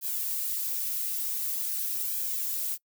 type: noise with flanger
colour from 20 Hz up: violet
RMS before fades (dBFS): -31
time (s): 0.01-2.78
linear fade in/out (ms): 50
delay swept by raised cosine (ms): 1.2 to 6.8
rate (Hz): 0.46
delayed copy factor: +0.8
effects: noise-tail reverb RT60 0.1 s tail -24 dB re dry